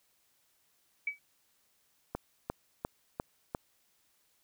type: tone with exponential decay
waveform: sine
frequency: 2283 Hz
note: D7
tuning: 50 cents flat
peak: -27 dBFS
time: 1.07-1.19 s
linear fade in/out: 5 ms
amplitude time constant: 25 ms
type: click train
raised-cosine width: 1 ms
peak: -20 dBFS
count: 5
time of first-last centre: 2.15-3.549 s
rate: 2.86 Hz
effects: white hiss -72 dBFS RMS until 4.43 s